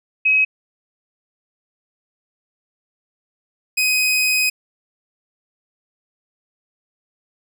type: tone pair in turn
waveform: sine / sawtooth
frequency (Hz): 2547 / 2512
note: D#7 / D#7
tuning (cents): +40 / +16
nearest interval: unison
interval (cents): 24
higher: first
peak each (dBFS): -12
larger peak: neither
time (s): 0.25-0.45 / 3.77-4.5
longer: second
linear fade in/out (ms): 10
effects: none